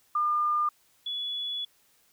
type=tone pair in turn; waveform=sine; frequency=1205 / 3408 Hz; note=D6 / G#7; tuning=+44 / +44 cents; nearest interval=octave + tritone; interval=1800 cents; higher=second; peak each=-23 / -30 dBFS; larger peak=first; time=0.15-0.69 / 1.06-1.65 s; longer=second; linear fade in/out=5 ms; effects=white hiss -65 dBFS RMS until 2.12 s